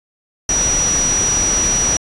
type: tone in noise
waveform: sine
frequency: 5830 Hz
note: F#8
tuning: 26 cents flat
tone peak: -14 dBFS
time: 0.49-1.97 s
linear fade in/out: 2 ms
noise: pink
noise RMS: -22 dBFS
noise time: 0.49-1.97 s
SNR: +5 dB
effects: resampled to 22050 Hz